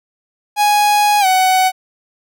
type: tone with pitch glide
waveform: 45% pulse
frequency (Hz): 830.6 to 748.6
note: G#5 to F#5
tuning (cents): 0 to +20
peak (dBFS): -10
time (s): 0.56-1.72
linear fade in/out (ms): 50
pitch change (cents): -180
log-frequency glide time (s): 1.2-1.26
effects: none